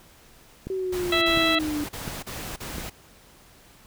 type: click train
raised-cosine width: 3 ms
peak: -20 dBFS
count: 4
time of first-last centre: 0.67-2.783 s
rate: 1.42 Hz
type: linear sweep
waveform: sine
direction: down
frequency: 383.1 to 292.2 Hz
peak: -25 dBFS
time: 0.7-1.84 s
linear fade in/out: 2 ms
type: noise bursts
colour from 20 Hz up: pink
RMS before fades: -35 dBFS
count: 6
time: 0.92-2.9 s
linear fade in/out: 10 ms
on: 300 ms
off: 36 ms
type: harmonic tone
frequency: 659.3 Hz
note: E5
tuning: in tune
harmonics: 1 / 2 / 3 / 4 / 5 / 6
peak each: -27 / -27 / -27 / -27 / -27 / -27 dBFS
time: 1.12-1.59 s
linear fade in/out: 5 ms
effects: pink hiss -53 dBFS RMS until 3.86 s